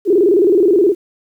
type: tone with vibrato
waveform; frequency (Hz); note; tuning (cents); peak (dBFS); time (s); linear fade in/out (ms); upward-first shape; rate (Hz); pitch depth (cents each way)
sine; 375.2; F#4; +24; -8; 0.05-0.95; 50; square; 19; 150
effects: 8-bit